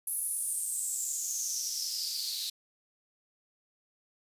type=noise with high-pass filter sweep; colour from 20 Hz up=white; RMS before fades=-34 dBFS; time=0.07-2.5 s; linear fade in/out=5 ms; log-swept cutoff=11000 to 4000 Hz; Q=7.6; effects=resampled to 32000 Hz